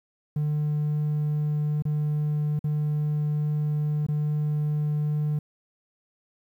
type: tone with dropouts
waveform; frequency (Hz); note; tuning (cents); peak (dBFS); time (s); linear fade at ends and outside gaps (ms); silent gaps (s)
triangle; 149.8; D3; +35; -20; 0.36-5.39; 5; 1.823-1.852 / 2.592-2.641 / 4.066-4.085
effects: tanh soft clip ceiling -17 dBFS + 10-bit